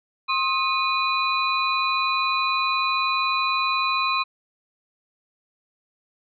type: tone cluster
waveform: sine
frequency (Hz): 1069 / 1263 / 2472 / 3980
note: C6 / D#6 / D#7 / B7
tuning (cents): +37 / +26 / -12 / +13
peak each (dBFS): -23 / -30 / -25 / -28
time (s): 0.28-4.24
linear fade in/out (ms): 20
effects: none